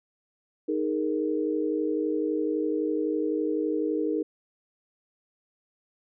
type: chord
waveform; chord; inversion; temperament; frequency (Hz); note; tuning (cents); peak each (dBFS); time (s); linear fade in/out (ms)
sine; D# suspended fourth; none; just; 311.1 / 414.8 / 466.7; D#4 / G#4 / A#4; 0 / -2 / +2; -27 / -30 / -30; 0.68-4.23; 10
effects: none